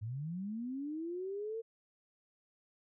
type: linear sweep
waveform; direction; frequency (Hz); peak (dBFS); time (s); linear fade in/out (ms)
sine; up; 101.1 to 460; -37; 0.01-1.62; 20
effects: none